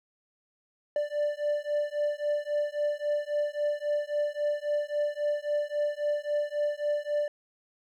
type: beating tone pair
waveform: triangle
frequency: 587.3 / 591 Hz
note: D5 / D5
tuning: 0 / +11 cents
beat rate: 3.7 Hz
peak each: -28 dBFS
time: 0.96-7.28 s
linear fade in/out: 2 ms
effects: none